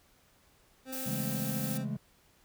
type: tone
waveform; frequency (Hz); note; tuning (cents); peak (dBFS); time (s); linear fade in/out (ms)
25% pulse; 261.6; C4; 0; -36; 0.85-1.86; 50
type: noise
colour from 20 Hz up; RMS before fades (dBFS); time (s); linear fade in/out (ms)
blue; -39; 0.92-1.78; 10
type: chord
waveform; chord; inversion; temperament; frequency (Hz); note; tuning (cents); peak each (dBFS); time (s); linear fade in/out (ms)
triangle; A major seventh; first; just; 137.5 / 165 / 206.2 / 220; C#3 / E3 / G#3 / A3; -14 / +2 / -12 / 0; -35 / -39 / -35 / -38; 1.06-1.97; 5
effects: pink hiss -65 dBFS RMS until 2.44 s